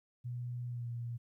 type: tone with pitch glide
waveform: sine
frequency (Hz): 122.1 to 118.69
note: B2 to A#2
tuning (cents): -19 to +32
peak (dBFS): -37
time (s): 0.24-1.18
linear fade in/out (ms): 20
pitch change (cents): -49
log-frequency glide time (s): 0.68-0.88
effects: 13-bit